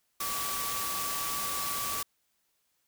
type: tone in noise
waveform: sine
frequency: 1148 Hz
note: D6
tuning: 40 cents flat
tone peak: -36 dBFS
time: 0.2-2.03 s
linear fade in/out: 5 ms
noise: white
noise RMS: -34 dBFS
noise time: 0.2-2.03 s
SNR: -5 dB
effects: white hiss -75 dBFS RMS until 2.87 s